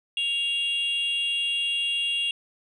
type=tone pair together; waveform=sine; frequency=2794 / 3323 Hz; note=F7 / G#7; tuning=0 / 0 cents; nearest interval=minor third; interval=300 cents; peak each=-23 / -27 dBFS; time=0.17-2.31 s; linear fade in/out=2 ms; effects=tanh soft clip ceiling -20 dBFS